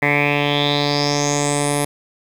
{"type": "tone with low-pass filter sweep", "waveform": "10% pulse", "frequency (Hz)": 144.8, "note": "D3", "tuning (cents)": -24, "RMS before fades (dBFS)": -18, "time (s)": [0.02, 1.85], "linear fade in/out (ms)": 5, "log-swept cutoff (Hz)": [2000, 11000], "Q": 6.7, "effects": ["7-bit"]}